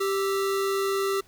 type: tone pair together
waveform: square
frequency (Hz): 392 / 1320.7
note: G4 / E6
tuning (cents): 0 / +3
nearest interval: octave + major sixth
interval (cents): 2103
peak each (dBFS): -25 / -33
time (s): 0-1.21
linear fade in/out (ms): 10
effects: pink hiss -58 dBFS RMS until 1.27 s